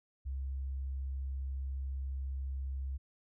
sine tone, 67.2 Hz, C2, 47 cents sharp, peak -34 dBFS, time 0.25-2.98 s, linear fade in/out 20 ms, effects tanh soft clip ceiling -30 dBFS

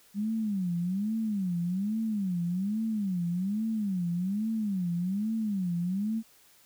sine tone with vibrato, 196 Hz, G3, in tune, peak -27 dBFS, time 0.14-6.23 s, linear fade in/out 50 ms, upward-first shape sine, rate 1.2 Hz, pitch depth 230 cents each way, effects white hiss -60 dBFS RMS until 6.65 s

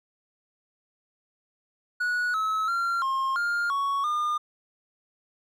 triangle tone with pitch steps, 1464 / 1292 / 1378 / 1068 / 1407 / 1114 / 1211 Hz, F#6 / E6 / F6 / C6 / F6 / C#6 / D#6, -19 / -35 / -24 / +35 / +12 / +8 / -47 cents, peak -22 dBFS, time 2-4.38 s, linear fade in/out 10 ms, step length 340 ms, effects none

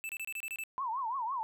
square tone bursts, 2639 Hz, E7, 1 cent sharp, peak -37 dBFS, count 8, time 0.04-0.637 s, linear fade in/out 0 ms, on 51 ms, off 27 ms
sine tone with vibrato, 987.8 Hz, B5, in tune, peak -32 dBFS, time 0.78-1.43 s, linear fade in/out 0 ms, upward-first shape triangle, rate 5.9 Hz, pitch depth 240 cents each way
effects none

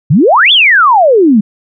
sine exponential two-way sweep, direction up then down, 124.6 to 3568 to 196 Hz, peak -3 dBFS, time 0.1-1.41 s, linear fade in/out 10 ms, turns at 0.52 s, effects none

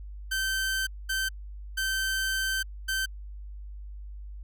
sawtooth tone bursts at uneven times, 1548 Hz, G6, 22 cents flat, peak -23 dBFS, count 4, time 0.31-0.87 / 1.09-1.29 / 1.77-2.63 / 2.88-3.06 s, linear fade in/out 10 ms, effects added 50 Hz sine -38 dBFS peak until 4.43 s

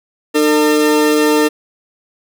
40% pulse tone pair together, 302.5 / 452.4 Hz, D#4 / A4, -49 / +48 cents, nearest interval perfect fifth, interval 697 cents, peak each -12 dBFS, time 0.34-1.49 s, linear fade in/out 20 ms, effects none

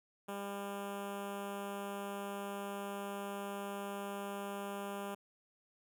10% pulse tone with notch filter, 200 Hz, G3, 35 cents sharp, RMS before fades -42 dBFS, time 0.28-5.15 s, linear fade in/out 10 ms, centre 4700 Hz, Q 0.95, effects none

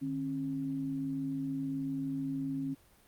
sine tone pair together, 151.93 / 270.7 Hz, D#3 / C#4, -41 / -41 cents, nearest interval minor seventh, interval 1000 cents, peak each -40 / -33 dBFS, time 0.01-2.75 s, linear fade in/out 20 ms, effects pink hiss -63 dBFS RMS until 3.07 s + Opus 32 kbps

